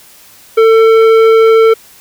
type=tone with tanh clipping; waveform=triangle; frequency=447.8 Hz; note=A4; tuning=30 cents sharp; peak=-5 dBFS; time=0.57-1.74 s; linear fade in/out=10 ms; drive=16 dB; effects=white hiss -40 dBFS RMS until 2 s